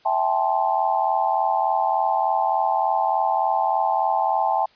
sine chord, A minor seventh, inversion second, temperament equal with one note detuned, 659.3 / 784 / 867.4 / 1046.5 Hz, E5 / G5 / A5 / C6, 0 / 0 / -25 / 0 cents, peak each -26 / -22 / -22 / -28 dBFS, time 0.05-4.66 s, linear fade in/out 10 ms, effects white hiss -56 dBFS RMS until 4.75 s + resampled to 11025 Hz

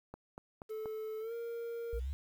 click train, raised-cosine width 1 ms, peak -31 dBFS, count 4, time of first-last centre 0.14-0.858 s, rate 4.18 Hz
triangle tone with pitch glide, 435.1 to 466.3 Hz, A4 to A#4, -19 to +1 cents, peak -36 dBFS, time 0.69-2 s, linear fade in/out 20 ms, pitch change +120 cents, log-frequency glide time 1.2-1.33 s
sine exponential sweep, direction up, 55.2 to 73.42 Hz, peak -35 dBFS, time 1.93-2.13 s, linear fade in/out 0 ms
effects 10-bit

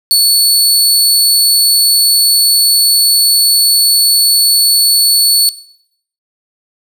sawtooth tone, 4435 Hz, C#8, in tune, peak -3 dBFS, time 0.11-5.49 s, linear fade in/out 0 ms, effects noise-tail reverb RT60 0.7 s tail -18 dB re dry

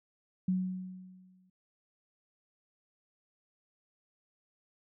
sine tone with exponential decay, 185 Hz, F#3, in tune, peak -25 dBFS, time 0.48-1.5 s, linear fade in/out 5 ms, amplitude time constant 220 ms, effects none

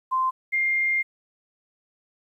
sine tone pair in turn, 1040 / 2113 Hz, C6 / C7, -11 / +16 cents, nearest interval octave, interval 1227 cents, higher second, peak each -20 dBFS, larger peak neither, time 0.11-0.31 / 0.52-1.03 s, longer second, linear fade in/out 20 ms, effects 10-bit

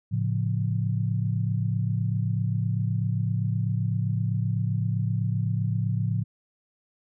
sine chord, A augmented, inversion none, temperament equal with one note detuned, 110 / 137.79 / 174.61 Hz, A2 / C#3 / E#3, 0 / -10 / 0 cents, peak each -25 / -29 / -30 dBFS, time 0.11-6.24 s, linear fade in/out 20 ms, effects none

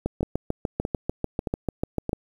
two click trains, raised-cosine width 2 ms, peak -13 / -11 dBFS, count 4 / 15, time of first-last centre 0.23-2.093 / 0.06-2.131 s, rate 1.61 / 6.76 Hz, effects 8-bit

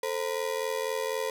35% pulse ring-modulated tone, 484.8 Hz, B4, 32 cents flat, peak -24 dBFS, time 0.03-1.3 s, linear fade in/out 2 ms, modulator 42 Hz, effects none

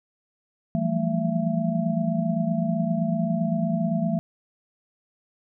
sine tone cluster, 168 / 177.7 / 195.7 / 223.5 / 670 Hz, E3 / F3 / G3 / A3 / E5, +33 / +30 / -3 / +27 / +28 cents, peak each -26 / -32 / -29 / -26 / -30 dBFS, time 0.75-4.19 s, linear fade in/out 0 ms, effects none

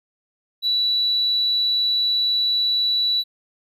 triangle tone, 3942 Hz, B7, 4 cents flat, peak -14 dBFS, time 0.62-3.24 s, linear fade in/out 50 ms, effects tanh soft clip ceiling -15 dBFS

